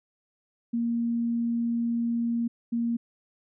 sine tone pair in turn, 234 / 234 Hz, A#3 / A#3, +7 / +7 cents, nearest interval unison, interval 0 cents, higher neither, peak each -24 dBFS, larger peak neither, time 0.73-2.48 / 2.72-2.97 s, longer first, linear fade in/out 10 ms, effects none

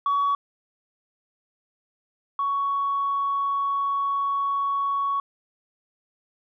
sine tone pair in turn, 1128 / 1115.7 Hz, C#6 / C#6, +30 / +11 cents, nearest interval unison, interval 19 cents, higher first, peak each -18 / -21 dBFS, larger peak first, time 0.06-0.35 / 2.39-5.2 s, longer second, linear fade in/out 2 ms, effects tanh soft clip ceiling -17 dBFS

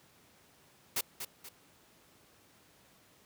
white noise with echo, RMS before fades -32 dBFS, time 0.96-1.01 s, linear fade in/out 5 ms, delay 240 ms, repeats 2, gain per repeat -8 dB, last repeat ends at 1.49 s, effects pink hiss -63 dBFS RMS until 3.25 s + high-pass 100 Hz 12 dB/octave

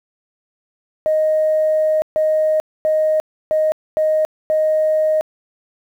sine tone bursts at uneven times, 622.3 Hz, D#5, in tune, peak -12 dBFS, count 6, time 1.06-2.02 / 2.16-2.6 / 2.85-3.2 / 3.51-3.72 / 3.97-4.25 / 4.5-5.21 s, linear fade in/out 0 ms, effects tanh soft clip ceiling -8 dBFS + 8-bit

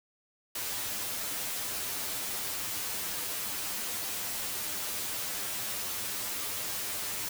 white noise with comb filter, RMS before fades -35 dBFS, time 0.55-7.29 s, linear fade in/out 5 ms, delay 10 ms, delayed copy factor +0.6, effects none

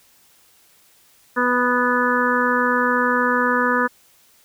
harmonic tone, 246.9 Hz, B3, in tune, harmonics 1 / 2 / 4 / 5 / 6 / 7, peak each -23 / -23 / -23 / -23 / -23 / -23 dBFS, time 1.36-3.88 s, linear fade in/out 20 ms, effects white hiss -55 dBFS RMS until 4.44 s

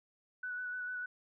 sine tone with vibrato, 1484 Hz, F#6, 5 cents sharp, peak -37 dBFS, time 0.43-1.06 s, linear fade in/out 5 ms, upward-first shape square, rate 6.7 Hz, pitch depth 15 cents each way, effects none

